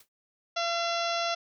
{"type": "noise with exponential decay", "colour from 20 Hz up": "white", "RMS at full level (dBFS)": -49, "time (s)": [0, 0.09], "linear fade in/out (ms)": 5, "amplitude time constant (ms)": 18}
{"type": "harmonic tone", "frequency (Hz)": 681, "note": "F5", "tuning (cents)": -44, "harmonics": [1, 2, 3, 4, 5, 6, 7, 8, 9], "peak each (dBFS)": [-30, -33, -40, -37, -37, -39, -42, -40, -43], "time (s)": [0.56, 1.35], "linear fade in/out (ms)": 10}
{"effects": []}